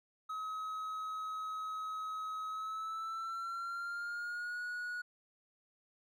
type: tone with pitch glide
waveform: triangle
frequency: 1276 to 1457.3 Hz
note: D#6 to F#6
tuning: +43 to -27 cents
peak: -36 dBFS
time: 0.29-5.02 s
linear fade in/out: 10 ms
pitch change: +230 cents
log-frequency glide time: 2.48-4.61 s
effects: none